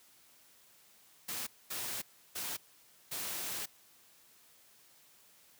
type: noise bursts at uneven times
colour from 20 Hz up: white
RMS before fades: -39 dBFS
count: 4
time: 1.28-1.47 / 1.7-2.02 / 2.35-2.57 / 3.11-3.66 s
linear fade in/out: 10 ms
effects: white hiss -63 dBFS RMS until 5.59 s + high-pass 80 Hz 12 dB/octave